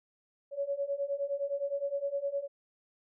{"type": "beating tone pair", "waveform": "sine", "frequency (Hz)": [556, 565.7], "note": ["C#5", "C#5"], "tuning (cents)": [5, 35], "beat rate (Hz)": 9.7, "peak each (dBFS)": [-35, -33], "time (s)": [0.51, 2.48], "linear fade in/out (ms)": 50, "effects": []}